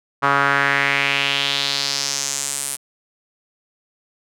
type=tone with band-pass filter sweep; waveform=sawtooth; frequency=140 Hz; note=C#3; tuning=18 cents sharp; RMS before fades=-20 dBFS; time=0.22-2.77 s; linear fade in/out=20 ms; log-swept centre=1200 to 9900 Hz; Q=2.9; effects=none